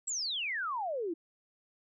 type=exponential sweep; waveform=sine; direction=down; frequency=7910 to 313.9 Hz; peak=-32 dBFS; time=0.07-1.14 s; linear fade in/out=10 ms; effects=none